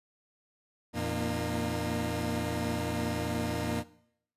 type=tone cluster; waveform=20% pulse; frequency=85.1 / 115.5 / 233.8 / 302.7 Hz; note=F2 / A#2 / A#3 / D#4; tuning=-44 / -16 / +5 / -48 cents; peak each=-31 dBFS; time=0.93-3.84 s; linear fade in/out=50 ms; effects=noise-tail reverb RT60 0.7 s tail -19 dB re dry + resampled to 32000 Hz